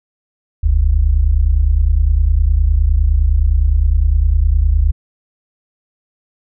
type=tone pair together; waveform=sine; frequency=43.66 / 73.42 Hz; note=F1 / D2; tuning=0 / 0 cents; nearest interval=major sixth; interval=900 cents; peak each=-12 dBFS; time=0.63-4.92 s; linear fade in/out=10 ms; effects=none